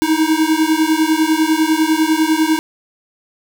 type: beating tone pair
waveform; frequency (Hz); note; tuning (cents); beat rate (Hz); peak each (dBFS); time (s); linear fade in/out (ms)
square; 311.1 / 321.1; D#4 / E4; 0 / -45; 10; -16; 0.02-2.59; 0
effects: none